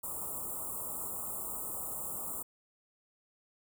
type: band-stop noise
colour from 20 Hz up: white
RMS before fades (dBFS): -39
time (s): 0.03-2.43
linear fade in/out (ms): 10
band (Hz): 1300 to 7400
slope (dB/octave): 96
effects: none